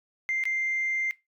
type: tone with dropouts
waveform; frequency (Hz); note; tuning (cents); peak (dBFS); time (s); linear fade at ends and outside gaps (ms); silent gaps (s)
sine; 2093; C7; 0; -24; 0.29-1.11; 0; 0.438-0.454
effects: noise-tail reverb RT60 0.2 s tail -19 dB re dry + tanh soft clip ceiling -21 dBFS